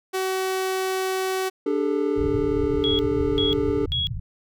sawtooth tone, 377.5 Hz, F#4, 35 cents sharp, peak -19 dBFS, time 0.13-1.5 s, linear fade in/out 20 ms
triangle chord, D suspended fourth, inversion none, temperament equal with one note detuned, 293.7 / 400.5 / 440 Hz, D4 / G4 / A4, 0 / +37 / 0 cents, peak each -23 dBFS, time 1.66-3.86 s, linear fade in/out 5 ms
white low-pass noise, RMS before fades -30 dBFS, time 2.16-4.2 s, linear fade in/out 10 ms, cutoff 140 Hz, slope 48 dB/octave
sine tone bursts, 3329 Hz, G#7, 3 cents sharp, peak -22 dBFS, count 3, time 2.84-4.07 s, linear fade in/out 0 ms, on 150 ms, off 390 ms
effects none

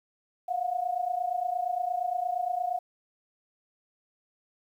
sine tone pair together, 698.5 / 727.1 Hz, F5 / F#5, 0 / -30 cents, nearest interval minor second, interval 70 cents, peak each -31 / -29 dBFS, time 0.48-2.79 s, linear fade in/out 10 ms, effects 10-bit

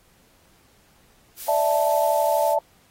blue noise, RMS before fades -35 dBFS, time 1.36-2.56 s, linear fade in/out 50 ms
sine chord, D suspended second, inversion none, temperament equal, 587.3 / 659.3 / 880 Hz, D5 / E5 / A5, 0 / 0 / 0 cents, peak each -22 dBFS, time 1.48-2.59 s, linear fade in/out 5 ms
effects pink hiss -59 dBFS RMS until 2.9 s + AAC 48 kbps

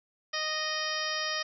harmonic tone, 620 Hz, D#5, 6 cents flat, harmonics 1 / 2 / 3 / 4 / 5 / 6 / 7 / 8 / 9, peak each -39 / -37 / -35 / -41 / -39 / -42 / -44 / -37 / -38 dBFS, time 0.33-1.43 s, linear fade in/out 10 ms, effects none

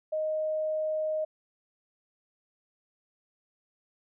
sine tone, 622.3 Hz, D#5, in tune, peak -27 dBFS, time 0.12-1.25 s, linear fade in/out 10 ms, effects none

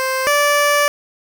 15% pulse tone pair in turn, 523.3 / 581.6 Hz, C5 / D5, 0 / -17 cents, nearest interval major second, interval 183 cents, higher second, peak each -11 / -6 dBFS, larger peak second, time 0-0.27 / 0.27-0.88 s, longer second, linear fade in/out 0 ms, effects none

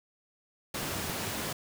pink high-pass noise, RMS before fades -35 dBFS, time 0.74-1.53 s, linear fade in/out 5 ms, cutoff 100 Hz, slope 12 dB/octave
clicks, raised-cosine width 3 ms, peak -27 dBFS, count 2, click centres 0.83 / 1.098 s
effects none

